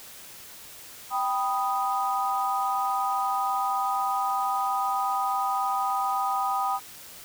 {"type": "chord", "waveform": "sine", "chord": "G augmented", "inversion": "none", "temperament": "equal", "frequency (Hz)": [784, 987.8, 1244.5], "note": ["G5", "B5", "D#6"], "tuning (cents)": [0, 0, 0], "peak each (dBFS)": [-27, -30, -28], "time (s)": [1.1, 6.8], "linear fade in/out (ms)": 50, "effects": ["white hiss -45 dBFS RMS until 7.24 s"]}